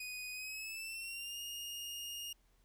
sawtooth tone with pitch glide, 2489 to 2843 Hz, D#7 to F7, 0 to +30 cents, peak -39 dBFS, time 0-2.33 s, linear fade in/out 5 ms, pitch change +230 cents, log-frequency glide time 0.32-1.4 s, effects added 41 Hz sine -68 dBFS peak until 2.64 s + pink hiss -75 dBFS RMS until 2.64 s

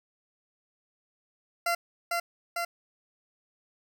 20% pulse tone with echo, 687 Hz, F5, 29 cents flat, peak -20 dBFS, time 1.66-1.75 s, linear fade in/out 5 ms, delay 450 ms, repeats 2, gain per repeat -2 dB, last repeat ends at 2.65 s, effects none

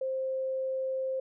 sine tone, 526 Hz, C5, 9 cents sharp, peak -29 dBFS, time 0.01-1.2 s, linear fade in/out 5 ms, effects none

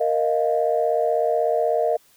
sine chord, Bb suspended fourth, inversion none, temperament equal, 466.2 / 622.3 / 698.5 Hz, Bb4 / Eb5 / F5, 0 / 0 / 0 cents, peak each -22 / -21 / -23 dBFS, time 0-1.97 s, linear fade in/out 10 ms, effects tanh soft clip ceiling -8 dBFS + white hiss -57 dBFS RMS until 2.16 s

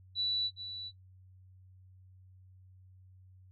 sine tone with echo, 3951 Hz, B7, in tune, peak -29 dBFS, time 0.15-0.51 s, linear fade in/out 50 ms, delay 410 ms, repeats 1, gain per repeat -10 dB, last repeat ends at 0.92 s, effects noise-tail reverb RT60 0.1 s tail -17 dB re dry + added 93 Hz sine -55 dBFS peak until 3.51 s

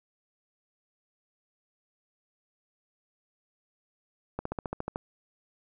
slowing click train, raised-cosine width 1 ms, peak -18 dBFS, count 9, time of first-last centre 4.39-4.959 s, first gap 64 ms, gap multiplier 1.03, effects none

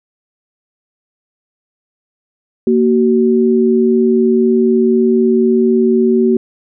sine tone pair together, 233.1 / 377.1 Hz, A#3 / F#4, 0 / +33 cents, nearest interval minor sixth, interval 833 cents, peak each -11 dBFS, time 2.67-6.37 s, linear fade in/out 2 ms, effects none

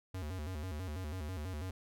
square tone with vibrato, 83.6 Hz, E2, 25 cents sharp, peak -39 dBFS, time 0.14-1.71 s, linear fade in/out 5 ms, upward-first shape square, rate 6.1 Hz, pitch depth 190 cents each way, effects none

